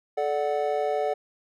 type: chord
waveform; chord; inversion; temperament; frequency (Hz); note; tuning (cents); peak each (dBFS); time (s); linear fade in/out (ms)
triangle; D major; second; equal with one note detuned; 434.4 / 587.3 / 740; A4 / D5 / F#5; -22 / 0 / 0; -26; 0.17-1.14; 10
effects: none